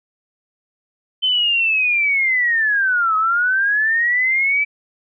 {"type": "linear two-way sweep", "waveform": "sine", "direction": "down then up", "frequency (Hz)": [3079, 1267, 2321], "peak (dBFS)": -14, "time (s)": [1.22, 4.65], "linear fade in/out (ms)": 20, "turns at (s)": 3.16, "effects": []}